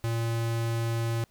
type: tone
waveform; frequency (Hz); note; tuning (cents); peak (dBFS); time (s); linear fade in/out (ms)
square; 115.3; A#2; -19; -27; 0.04-1.24; 0
effects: pink hiss -65 dBFS RMS until 1.3 s

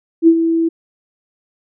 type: tone with ADSR envelope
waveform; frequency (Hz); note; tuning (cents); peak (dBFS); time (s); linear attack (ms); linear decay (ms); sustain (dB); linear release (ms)
sine; 329.6; E4; 0; -3; 0.22-0.69; 54; 69; -9; 12
effects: none

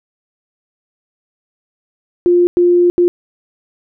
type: tone bursts at uneven times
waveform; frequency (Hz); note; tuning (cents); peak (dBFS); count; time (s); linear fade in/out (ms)
sine; 351.7; F4; +12; -7; 3; 2.26-2.47 / 2.57-2.9 / 2.98-3.08; 0
effects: none

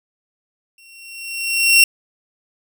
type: tone with exponential growth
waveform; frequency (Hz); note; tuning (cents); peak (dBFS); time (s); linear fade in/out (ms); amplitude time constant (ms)
sawtooth; 2731; F7; -39; -3; 0.78-1.84; 2; 230
effects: none

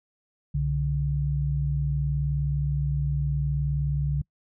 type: tone pair together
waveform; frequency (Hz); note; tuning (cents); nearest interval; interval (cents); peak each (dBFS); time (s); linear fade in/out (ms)
sine; 64.6 / 143.9; C2 / D3; -21 / -35; octave + major second; 1386; -28 / -24; 0.54-4.22; 10
effects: noise-tail reverb RT60 0.1 s tail -25 dB re dry

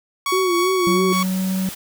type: tone with tremolo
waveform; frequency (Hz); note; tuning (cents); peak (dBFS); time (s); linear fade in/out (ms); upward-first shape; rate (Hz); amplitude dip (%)
sawtooth; 1119; C#6; +16; -15; 0.26-1.23; 2; sine; 3.5; 30
type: tone with vibrato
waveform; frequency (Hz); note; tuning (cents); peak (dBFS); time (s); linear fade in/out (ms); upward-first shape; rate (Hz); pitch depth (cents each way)
sine; 361.1; F#4; -42; -17; 0.32-1.13; 5; sine; 3.1; 85
type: tone with pitch glide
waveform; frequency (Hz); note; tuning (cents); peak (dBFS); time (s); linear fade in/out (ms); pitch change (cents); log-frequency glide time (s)
triangle; 185 to 188.67; F#3 to F#3; 0 to +34; -17; 0.87-1.69; 0; +34; 1.1-1.51
type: noise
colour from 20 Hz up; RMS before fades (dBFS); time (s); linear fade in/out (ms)
white; -33; 1.12-1.75; 10
effects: none

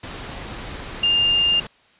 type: tone in noise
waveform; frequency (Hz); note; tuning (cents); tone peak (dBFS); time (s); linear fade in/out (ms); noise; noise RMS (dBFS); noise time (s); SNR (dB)
sine; 2807; F7; +8; -15; 1.03-1.6; 5; pink; -33; 0.03-1.67; +15
effects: white hiss -55 dBFS RMS until 1.99 s + resampled to 8000 Hz

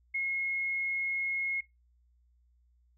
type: tone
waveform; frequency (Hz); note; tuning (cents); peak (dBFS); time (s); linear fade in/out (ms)
sine; 2163; C#7; -43; -29; 0.14-1.61; 10
effects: noise-tail reverb RT60 0.2 s tail -20 dB re dry + added 60 Hz sine -64 dBFS peak until 2.97 s

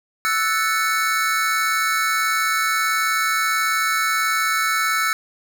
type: chord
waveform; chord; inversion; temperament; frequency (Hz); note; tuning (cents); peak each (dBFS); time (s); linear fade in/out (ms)
square; F# minor seventh; third; equal; 1318.5 / 1480 / 1760 / 2217; E6 / F#6 / A6 / C#7; 0 / 0 / 0 / 0; -22 / -26 / -27 / -25; 0.25-5.13; 0
effects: 8-bit

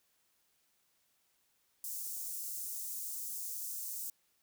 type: high-pass noise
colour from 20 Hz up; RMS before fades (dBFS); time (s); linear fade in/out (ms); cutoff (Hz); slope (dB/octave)
white; -41; 1.84-4.1; 2; 6400; 24
effects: white hiss -75 dBFS RMS until 4.42 s

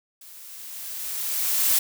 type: noise with level ramp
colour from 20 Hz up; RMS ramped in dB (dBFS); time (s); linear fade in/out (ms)
blue; -46 to -19; 0.21-1.79; 5
effects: none

